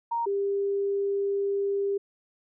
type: tone pair in turn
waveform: sine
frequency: 932.3 / 398.6 Hz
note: A#5 / G4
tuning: 0 / +29 cents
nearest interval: octave + minor third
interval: 1471 cents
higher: first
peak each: -25 / -24 dBFS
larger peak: second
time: 0.11-0.26 / 0.26-1.98 s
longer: second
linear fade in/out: 10 ms
effects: none